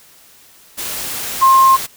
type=tone in noise; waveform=sine; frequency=1062 Hz; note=C6; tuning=25 cents sharp; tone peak=-6 dBFS; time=1.41-1.77 s; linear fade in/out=20 ms; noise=white; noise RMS=-24 dBFS; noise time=0.77-1.87 s; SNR=+15 dB; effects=white hiss -46 dBFS RMS until 1.96 s